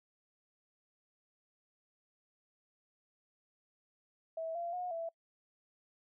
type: tone with pitch steps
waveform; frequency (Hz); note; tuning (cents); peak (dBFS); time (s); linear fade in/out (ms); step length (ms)
sine; 651 / 686 / 721 / 664; E5 / F5 / F#5 / E5; -22 / -31 / -45 / +12; -36; 4.37-5.09; 5; 180
effects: noise-tail reverb RT60 0.1 s tail -26 dB re dry